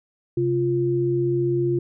sine tone pair together, 133.17 / 348.6 Hz, C3 / F4, +31 / -3 cents, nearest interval octave + perfect fourth, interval 1666 cents, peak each -24 / -20 dBFS, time 0.37-1.79 s, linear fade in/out 5 ms, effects none

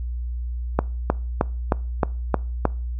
click train, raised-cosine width 1 ms, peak -3 dBFS, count 7, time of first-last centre 0.79-2.653 s, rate 3.22 Hz, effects noise-tail reverb RT60 0.4 s tail -23 dB re dry + added 60 Hz sine -25 dBFS peak until 2.99 s

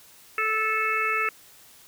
harmonic tone, 437.4 Hz, A4, 10 cents flat, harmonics 1 / 3 / 4 / 5 / 6, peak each -34 / -26 / -31 / -28 / -29 dBFS, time 0.38-1.29 s, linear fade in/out 2 ms, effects white hiss -52 dBFS RMS until 1.87 s

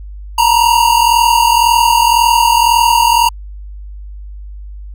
square tone pair together, 917 / 958.9 Hz, A#5 / A#5, -29 / +49 cents, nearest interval minor second, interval 78 cents, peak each -11 dBFS, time 0.38-3.29 s, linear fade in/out 5 ms, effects added 50 Hz sine -26 dBFS peak until 4.94 s

